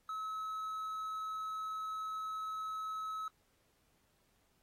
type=tone; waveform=triangle; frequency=1290 Hz; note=E6; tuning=38 cents flat; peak=-36 dBFS; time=0.09-3.28 s; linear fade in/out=2 ms; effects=pink hiss -75 dBFS RMS until 4.62 s + AAC 48 kbps